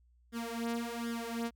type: tone with flanger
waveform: sawtooth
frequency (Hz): 233.1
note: A#3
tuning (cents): 0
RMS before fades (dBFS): -37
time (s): 0.32-1.51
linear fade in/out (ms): 50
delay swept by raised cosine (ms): 0.58 to 4.28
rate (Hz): 1.3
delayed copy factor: +0.85
effects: added 60 Hz sine -63 dBFS peak until 1.55 s